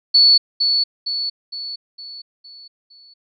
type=tone with echo; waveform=sine; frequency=4435 Hz; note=C#8; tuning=in tune; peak=-8 dBFS; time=0.14-0.38 s; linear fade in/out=10 ms; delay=460 ms; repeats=6; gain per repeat=-6 dB; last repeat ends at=3.14 s; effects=none